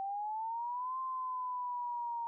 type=linear two-way sweep; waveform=sine; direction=up then down; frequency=772 to 1046.5 to 930 Hz; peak=-35 dBFS; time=0-2.27 s; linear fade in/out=0 ms; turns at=0.99 s; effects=none